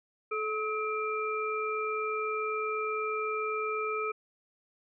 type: tone cluster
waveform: sine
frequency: 433 / 1281 / 2368 Hz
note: A4 / E6 / D7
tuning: -28 / -50 / +14 cents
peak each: -33 / -33 / -37 dBFS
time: 0.31-4.12 s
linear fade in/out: 10 ms
effects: none